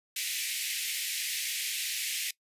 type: high-pass noise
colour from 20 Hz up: pink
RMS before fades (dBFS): -33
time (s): 0.16-2.31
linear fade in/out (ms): 5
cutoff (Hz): 2000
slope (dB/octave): 48
effects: noise-tail reverb RT60 0.1 s tail -21 dB re dry + resampled to 32000 Hz